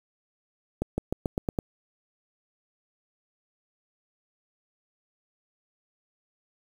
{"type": "accelerating click train", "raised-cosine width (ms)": 2, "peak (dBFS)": -13, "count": 7, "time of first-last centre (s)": [0.82, 1.588], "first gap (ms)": 160, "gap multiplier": 0.91, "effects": ["7-bit"]}